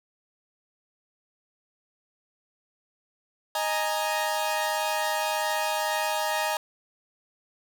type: chord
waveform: sawtooth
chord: D# suspended fourth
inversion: none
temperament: equal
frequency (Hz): 622.3 / 830.6 / 932.3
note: D#5 / G#5 / A#5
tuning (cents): 0 / 0 / 0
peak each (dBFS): -26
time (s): 3.55-6.57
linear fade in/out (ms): 2
effects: none